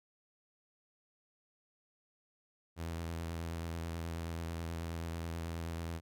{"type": "tone with vibrato", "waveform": "sawtooth", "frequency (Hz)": 83.2, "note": "E2", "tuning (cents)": 17, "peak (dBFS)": -34, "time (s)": [2.76, 6.01], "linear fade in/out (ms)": 50, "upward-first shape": "sine", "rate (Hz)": 9.3, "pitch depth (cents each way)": 26, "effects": []}